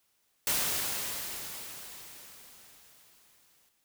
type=noise with exponential decay; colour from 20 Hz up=white; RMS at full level=-28 dBFS; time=0.47-3.69 s; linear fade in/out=1 ms; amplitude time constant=700 ms; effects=white hiss -73 dBFS RMS until 3.84 s